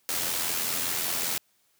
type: noise with amplitude modulation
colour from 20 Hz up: white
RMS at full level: -27 dBFS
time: 0.09-1.38 s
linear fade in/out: 0 ms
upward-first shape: sine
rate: 85.1 Hz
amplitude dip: 45%
effects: white hiss -68 dBFS RMS until 1.79 s + high-pass 80 Hz 12 dB/octave